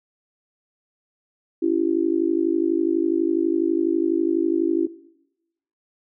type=tone with amplitude modulation; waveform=sine; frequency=333.4 Hz; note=E4; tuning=20 cents sharp; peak=-13 dBFS; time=1.62-4.87 s; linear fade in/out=10 ms; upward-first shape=sine; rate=52.1 Hz; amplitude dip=95%; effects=noise-tail reverb RT60 0.9 s tail -19 dB re dry